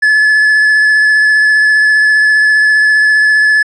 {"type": "tone with vibrato", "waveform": "triangle", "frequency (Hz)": 1720, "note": "A6", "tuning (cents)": -40, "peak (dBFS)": -4, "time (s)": [0.02, 3.63], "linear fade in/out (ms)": 10, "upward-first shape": "triangle", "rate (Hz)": 15, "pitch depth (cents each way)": 15, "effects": ["resampled to 24000 Hz"]}